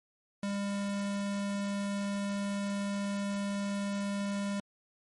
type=tone; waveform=square; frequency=200.6 Hz; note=G3; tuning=40 cents sharp; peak=-32 dBFS; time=0.43-4.6 s; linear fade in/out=2 ms; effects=MP3 48 kbps